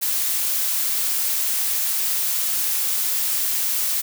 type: noise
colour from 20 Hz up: blue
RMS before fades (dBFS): -22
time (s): 0.01-4.02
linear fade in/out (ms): 20
effects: none